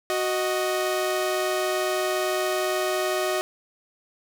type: tone pair together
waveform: sawtooth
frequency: 370 / 622.3 Hz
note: F#4 / D#5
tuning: 0 / 0 cents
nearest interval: major sixth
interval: 900 cents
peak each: -22 dBFS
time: 0.1-3.41 s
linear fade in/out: 0 ms
effects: none